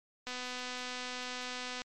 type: click train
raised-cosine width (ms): 0.2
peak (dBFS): -23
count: 388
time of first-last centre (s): 0.27-1.818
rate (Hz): 250
effects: MP3 64 kbps